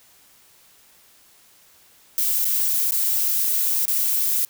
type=noise with dropouts; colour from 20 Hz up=violet; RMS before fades=-21 dBFS; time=2.18-4.45 s; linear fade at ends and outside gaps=0 ms; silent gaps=2.446-2.453 / 2.909-2.921 / 3.854-3.88 s; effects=white hiss -54 dBFS RMS until 4.49 s